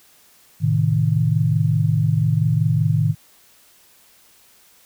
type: chord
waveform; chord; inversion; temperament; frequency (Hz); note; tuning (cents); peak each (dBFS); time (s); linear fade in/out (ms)
sine; A diminished; none; equal; 110 / 130.81 / 155.56; A2 / C3 / Eb3; 0 / 0 / 0; -19 / -22 / -18; 0.6-3.15; 50
effects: white hiss -53 dBFS RMS until 4.85 s